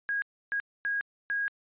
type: tone bursts at uneven times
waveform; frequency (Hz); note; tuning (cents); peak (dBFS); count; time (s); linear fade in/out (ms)
sine; 1640; G#6; -22; -27; 4; 0.09-0.22 / 0.52-0.6 / 0.85-1.01 / 1.3-1.48; 0
effects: resampled to 8000 Hz